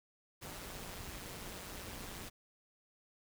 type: noise with amplitude modulation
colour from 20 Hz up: pink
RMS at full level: -44 dBFS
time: 0.41-2.3 s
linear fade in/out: 20 ms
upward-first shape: sine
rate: 185 Hz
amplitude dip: 60%
effects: none